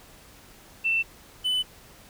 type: tone pair in turn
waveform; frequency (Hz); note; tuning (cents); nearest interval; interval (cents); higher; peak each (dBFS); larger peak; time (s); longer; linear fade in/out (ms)
sine / triangle; 2678 / 3006; E7 / F#7; +27 / +27; major second; 200; second; -21; neither; 0.84-1.03 / 1.44-1.63; neither; 20
effects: pink hiss -51 dBFS RMS until 2.09 s